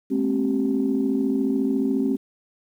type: tone cluster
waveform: sine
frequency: 212.4 / 232.3 / 266.5 / 386.3 Hz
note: G#3 / A#3 / C4 / G4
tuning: +39 / -6 / +32 / -25 cents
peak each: -26 / -29 / -21 / -27 dBFS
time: 0.1-2.17 s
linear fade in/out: 20 ms
effects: tanh soft clip ceiling -11 dBFS + 9-bit